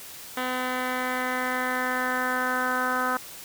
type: tone with low-pass filter sweep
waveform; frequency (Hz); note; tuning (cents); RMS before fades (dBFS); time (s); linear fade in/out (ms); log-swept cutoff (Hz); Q
10% pulse; 253.7; B3; +47; -27; 0.37-3.17; 2; 2600 to 1400; 3.7
effects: white hiss -42 dBFS RMS until 3.44 s